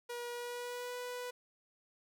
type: tone with pitch glide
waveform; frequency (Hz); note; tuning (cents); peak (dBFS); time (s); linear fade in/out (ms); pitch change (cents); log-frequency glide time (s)
sawtooth; 480.5 to 493.4; B4 to B4; -48 to -2; -36; 0.09-1.31; 10; +46; 0.31-0.96
effects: none